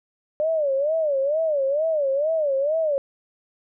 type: tone with vibrato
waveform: sine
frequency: 591 Hz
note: D5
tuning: 11 cents sharp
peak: -19 dBFS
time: 0.4-2.98 s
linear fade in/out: 0 ms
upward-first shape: sine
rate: 2.2 Hz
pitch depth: 170 cents each way
effects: none